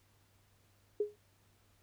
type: tone with exponential decay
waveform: sine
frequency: 416.6 Hz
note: G#4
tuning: 5 cents sharp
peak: -26 dBFS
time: 1-1.16 s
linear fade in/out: 5 ms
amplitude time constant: 33 ms
effects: added 98 Hz sine -70 dBFS peak until 1.82 s + pink hiss -71 dBFS RMS until 1.82 s